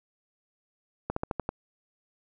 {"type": "slowing click train", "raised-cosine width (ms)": 1, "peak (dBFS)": -15, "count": 6, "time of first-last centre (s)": [1.1, 1.491], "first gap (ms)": 64, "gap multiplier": 1.1, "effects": []}